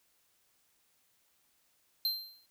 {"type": "tone with exponential decay", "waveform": "square", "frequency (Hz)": 4141, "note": "C8", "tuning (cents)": -19, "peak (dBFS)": -27, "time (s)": [2.05, 2.46], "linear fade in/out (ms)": 1, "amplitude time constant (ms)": 88, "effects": ["white hiss -72 dBFS RMS until 2.5 s"]}